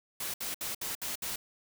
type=noise bursts; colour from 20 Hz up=white; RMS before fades=-36 dBFS; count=6; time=0.2-1.36 s; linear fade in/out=5 ms; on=140 ms; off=64 ms; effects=none